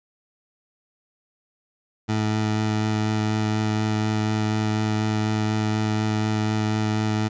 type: tone with vibrato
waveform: 20% pulse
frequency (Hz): 107.9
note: A2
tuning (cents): -33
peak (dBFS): -16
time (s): 2.08-7.29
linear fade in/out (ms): 20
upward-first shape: sine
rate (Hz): 4.1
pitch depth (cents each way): 10
effects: resampled to 16000 Hz